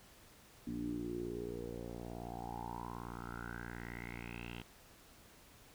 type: tone with low-pass filter sweep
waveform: 10% pulse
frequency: 58.8 Hz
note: A#1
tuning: 16 cents sharp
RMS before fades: -44 dBFS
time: 0.67-4.62 s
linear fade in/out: 5 ms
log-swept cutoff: 260 to 3000 Hz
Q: 7.6
effects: pink hiss -61 dBFS RMS until 5.74 s